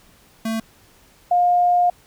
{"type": "tone pair in turn", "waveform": ["square", "sine"], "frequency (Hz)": [223.5, 709.6], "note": ["A3", "F5"], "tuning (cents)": [27, 27], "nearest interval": "octave + minor sixth", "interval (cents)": 2000, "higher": "second", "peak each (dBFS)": [-22, -13], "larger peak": "second", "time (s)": [[0.45, 0.6], [1.31, 1.9]], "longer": "second", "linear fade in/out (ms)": 5, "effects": ["pink hiss -53 dBFS RMS until 2.06 s"]}